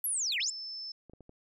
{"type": "linear two-way sweep", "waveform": "sine", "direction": "down then up", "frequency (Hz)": [11840, 1819, 7650], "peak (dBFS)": -29, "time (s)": [0.04, 0.5], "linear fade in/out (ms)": 2, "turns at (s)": 0.39}
{"type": "tone with exponential decay", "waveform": "square", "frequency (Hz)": 2485, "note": "D#7", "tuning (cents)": -3, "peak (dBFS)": -36, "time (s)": [0.32, 0.41], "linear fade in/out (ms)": 2, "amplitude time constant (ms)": 19}
{"type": "tone", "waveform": "sine", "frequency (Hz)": 5274, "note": "E8", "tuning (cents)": 0, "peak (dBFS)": -38, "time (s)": [0.4, 0.92], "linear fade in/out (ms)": 5}
{"type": "clicks", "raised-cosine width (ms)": 2, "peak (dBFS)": -38, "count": 4, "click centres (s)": [1.097, 1.135, 1.207, 1.294]}
{"effects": []}